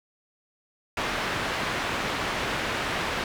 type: low-pass noise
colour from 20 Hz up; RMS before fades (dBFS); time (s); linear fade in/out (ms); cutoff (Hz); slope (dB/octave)
white; -29; 0.97-3.24; 2; 2200; 12
effects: none